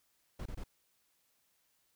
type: noise bursts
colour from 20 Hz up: brown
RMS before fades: -41 dBFS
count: 3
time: 0.39-0.639 s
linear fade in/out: 5 ms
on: 67 ms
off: 24 ms
effects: white hiss -75 dBFS RMS until 1.95 s